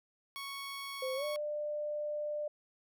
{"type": "tone", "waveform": "15% pulse", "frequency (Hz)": 1108.7, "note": "C#6", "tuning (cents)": 0, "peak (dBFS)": -34, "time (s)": [0.36, 1.36], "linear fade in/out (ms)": 0}
{"type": "tone with pitch glide", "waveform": "sine", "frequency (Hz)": [519, 596.2], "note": ["C5", "D5"], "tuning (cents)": [-14, 26], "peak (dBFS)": -34, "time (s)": [1.02, 2.48], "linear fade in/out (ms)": 5, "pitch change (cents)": 240, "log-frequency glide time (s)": [1.15, 1.25]}
{"effects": []}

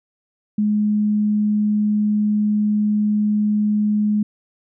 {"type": "tone", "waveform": "sine", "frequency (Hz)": 210, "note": "G#3", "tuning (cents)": 19, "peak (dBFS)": -15, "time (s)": [0.58, 4.23], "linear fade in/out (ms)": 5, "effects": []}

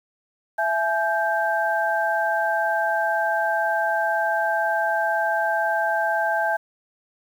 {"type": "tone cluster", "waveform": "sine", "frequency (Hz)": [666, 848, 1571], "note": ["E5", "G#5", "G6"], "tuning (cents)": [18, 36, 3], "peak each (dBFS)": -24, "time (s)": [0.58, 6.57], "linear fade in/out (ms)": 10, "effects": ["8-bit"]}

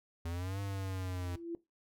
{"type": "exponential two-way sweep", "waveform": "square", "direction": "up then down", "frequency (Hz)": [82.41, 100, 88.1], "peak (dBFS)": -37, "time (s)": [0.25, 1.36], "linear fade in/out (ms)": 5, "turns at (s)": 0.6}
{"type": "tone with exponential growth", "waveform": "sine", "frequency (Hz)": 337.9, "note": "E4", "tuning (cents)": 43, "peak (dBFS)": -34, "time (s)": [0.99, 1.55], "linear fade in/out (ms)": 1, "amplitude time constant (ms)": 120}
{"effects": ["noise-tail reverb RT60 0.2 s tail -18 dB re dry"]}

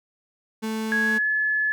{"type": "tone", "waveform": "35% pulse", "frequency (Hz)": 220, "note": "A3", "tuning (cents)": 0, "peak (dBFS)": -24, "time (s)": [0.62, 1.19], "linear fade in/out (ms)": 20}
{"type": "tone with pitch glide", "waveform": "sine", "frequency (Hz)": [1661.2, 1717.8], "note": ["G#6", "A6"], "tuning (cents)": [0, -42], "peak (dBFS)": -20, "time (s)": [0.92, 1.72], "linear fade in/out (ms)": 0, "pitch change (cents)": 58, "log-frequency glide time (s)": [1.04, 1.27]}
{"effects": []}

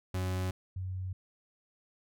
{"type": "tone pair in turn", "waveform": ["40% pulse", "sine"], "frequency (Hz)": [92.5, 93.04], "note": ["F#2", "F#2"], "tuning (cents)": [0, 10], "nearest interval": "unison", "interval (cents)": 10, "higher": "second", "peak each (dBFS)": [-30, -34], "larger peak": "first", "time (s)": [[0.14, 0.51], [0.76, 1.13]], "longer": "neither", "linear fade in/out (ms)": 5, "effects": []}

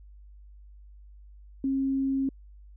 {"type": "tone", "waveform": "sine", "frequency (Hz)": 270, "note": "C#4", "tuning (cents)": -45, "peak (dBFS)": -24, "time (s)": [1.64, 2.29], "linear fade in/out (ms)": 2, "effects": ["added 50 Hz sine -47 dBFS peak until 2.76 s"]}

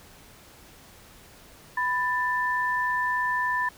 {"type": "tone pair together", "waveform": "sine", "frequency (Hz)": [993.4, 1770], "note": ["B5", "A6"], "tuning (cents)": [10, 10], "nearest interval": "minor seventh", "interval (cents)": 1000, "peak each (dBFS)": -26, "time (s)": [1.77, 3.69], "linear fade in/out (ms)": 5, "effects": ["pink hiss -51 dBFS RMS until 3.77 s"]}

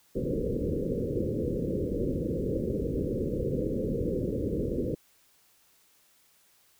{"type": "low-pass noise", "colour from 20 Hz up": "white", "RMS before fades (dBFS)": -30, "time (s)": [0.15, 4.95], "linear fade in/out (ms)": 10, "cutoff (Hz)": 530, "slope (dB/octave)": 96, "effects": ["white hiss -64 dBFS RMS until 6.79 s"]}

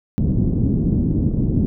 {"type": "low-pass noise", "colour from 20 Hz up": "white", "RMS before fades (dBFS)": -18, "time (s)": [0.18, 1.66], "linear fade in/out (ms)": 0, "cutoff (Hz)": 260, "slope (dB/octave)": 24, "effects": []}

